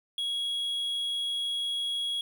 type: tone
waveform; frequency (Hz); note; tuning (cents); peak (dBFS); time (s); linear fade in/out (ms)
triangle; 3322; G#7; 0; -27; 0.18-2.21; 2
effects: 10-bit